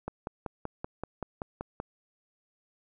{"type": "click train", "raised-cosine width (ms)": 1, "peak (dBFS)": -20, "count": 10, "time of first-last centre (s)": [0.08, 1.801], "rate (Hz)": 5.23, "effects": []}